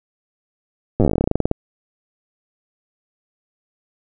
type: slowing click train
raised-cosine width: 2 ms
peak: -3 dBFS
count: 21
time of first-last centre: 1-1.514 s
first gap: 8 ms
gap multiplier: 1.11
effects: none